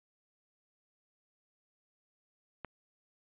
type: click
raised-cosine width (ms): 0.5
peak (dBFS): -25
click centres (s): 2.647
effects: resampled to 8000 Hz